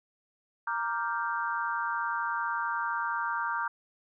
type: chord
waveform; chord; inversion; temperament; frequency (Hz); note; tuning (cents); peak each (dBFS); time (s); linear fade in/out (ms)
sine; G minor seventh; first; equal; 932.3 / 1174.7 / 1396.9 / 1568; Bb5 / D6 / F6 / G6; 0 / 0 / 0 / 0; -33 / -34 / -35 / -35; 0.67-3.68; 5
effects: none